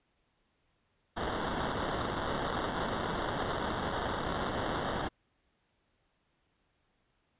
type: noise with sample-and-hold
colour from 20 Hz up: violet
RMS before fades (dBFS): -34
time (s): 1.16-5.09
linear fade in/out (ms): 20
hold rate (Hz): 2450
effects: pink hiss -75 dBFS RMS until 7.39 s + resampled to 8000 Hz